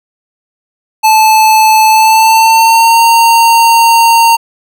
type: tone with pitch glide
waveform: square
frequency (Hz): 872 to 920.7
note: A5 to A#5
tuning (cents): -16 to -22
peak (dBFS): -4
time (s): 1.03-4.37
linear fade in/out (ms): 20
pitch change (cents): +94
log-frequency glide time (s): 1.88-3.02
effects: none